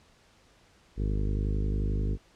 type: harmonic tone with a mistuned harmonic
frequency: 51.2 Hz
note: G#1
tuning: 24 cents flat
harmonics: 1 / 2 / 3 / 4 / 5 / 6 / 7 / 8 / 9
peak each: -27 / -33 / -37 / -39 / -41 / -43 / -44 / -45 / -46 dBFS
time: 0.96-2.18 s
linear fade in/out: 50 ms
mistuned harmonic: 1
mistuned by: +15 cents
effects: pink hiss -61 dBFS RMS until 2.35 s + low-pass 7000 Hz 12 dB/octave